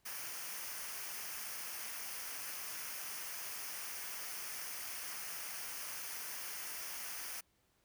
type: noise with comb filter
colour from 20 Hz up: white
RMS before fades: -44 dBFS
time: 0.05-7.41 s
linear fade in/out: 10 ms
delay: 0.26 ms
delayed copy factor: -0.6
effects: pink hiss -75 dBFS RMS until 7.84 s